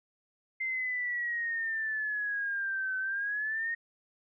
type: exponential two-way sweep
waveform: sine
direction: down then up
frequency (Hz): 2088 to 1521 to 1866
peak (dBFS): -30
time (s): 0.6-3.75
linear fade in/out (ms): 10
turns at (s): 2.97
effects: none